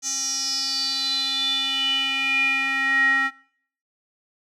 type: tone with band-pass filter sweep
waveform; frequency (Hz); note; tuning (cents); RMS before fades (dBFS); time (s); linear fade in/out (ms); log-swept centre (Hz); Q
square; 269.6; C#4; -48; -23; 0.02-3.31; 50; 6300 to 1700; 9.2
effects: noise-tail reverb RT60 0.6 s tail -23 dB re dry